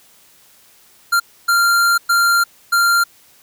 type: tone bursts at uneven times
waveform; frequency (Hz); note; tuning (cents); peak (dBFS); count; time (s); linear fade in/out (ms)
square; 1389; F6; -10; -12; 4; 1.12-1.2 / 1.48-1.98 / 2.09-2.44 / 2.72-3.04; 10
effects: white hiss -50 dBFS RMS until 3.42 s